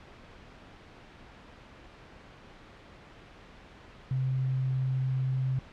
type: tone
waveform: sine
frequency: 130.81 Hz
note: C3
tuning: in tune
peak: -26 dBFS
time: 4.11-5.59 s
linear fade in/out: 2 ms
effects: pink hiss -51 dBFS RMS until 5.72 s + low-pass 3000 Hz 12 dB/octave